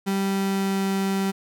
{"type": "tone with pitch glide", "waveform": "35% pulse", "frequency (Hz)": [195.3, 194.18], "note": ["G3", "G3"], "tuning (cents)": [-6, -16], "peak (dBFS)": -20, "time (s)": [0.06, 1.32], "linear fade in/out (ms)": 20, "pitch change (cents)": -10, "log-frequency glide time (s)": [0.23, 0.86], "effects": []}